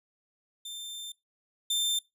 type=tone pair in turn; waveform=sawtooth; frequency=3578 / 3578 Hz; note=A7 / A7; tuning=+28 / +28 cents; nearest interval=unison; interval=0 cents; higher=neither; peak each=-35 / -23 dBFS; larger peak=second; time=0.65-1.12 / 1.7-1.99 s; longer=first; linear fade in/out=5 ms; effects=noise-tail reverb RT60 0.2 s tail -21 dB re dry + resampled to 32000 Hz